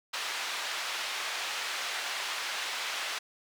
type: band-pass noise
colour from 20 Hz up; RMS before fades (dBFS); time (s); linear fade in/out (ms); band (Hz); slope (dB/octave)
white; -35; 0.13-3.19; 10; 800 to 3700; 12
effects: none